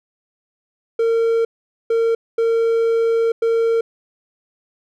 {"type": "tone bursts at uneven times", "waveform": "triangle", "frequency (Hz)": 457.5, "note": "A#4", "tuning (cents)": -32, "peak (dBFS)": -12, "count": 4, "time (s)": [[0.99, 1.45], [1.9, 2.15], [2.38, 3.32], [3.42, 3.81]], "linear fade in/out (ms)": 5, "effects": []}